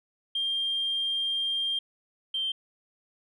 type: tone pair in turn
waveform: sine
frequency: 3195 / 3151 Hz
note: G7 / G7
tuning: +32 / +8 cents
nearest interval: unison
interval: 24 cents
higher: first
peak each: -25 / -26 dBFS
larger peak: first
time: 0.35-1.79 / 2.34-2.52 s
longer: first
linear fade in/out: 5 ms
effects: tanh soft clip ceiling -21 dBFS